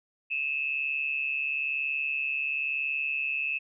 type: tone with amplitude modulation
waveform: sine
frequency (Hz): 2600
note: E7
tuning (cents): -24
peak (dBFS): -24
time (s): 0.3-3.59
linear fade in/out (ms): 20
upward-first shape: sine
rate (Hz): 141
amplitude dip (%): 70
effects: none